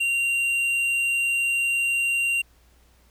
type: tone with tanh clipping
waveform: sine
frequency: 2766 Hz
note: F7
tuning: 17 cents flat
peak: -22 dBFS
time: 0-2.42 s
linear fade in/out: 10 ms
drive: 8 dB
effects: added 60 Hz sine -56 dBFS peak until 3.1 s + pink hiss -61 dBFS RMS until 3.1 s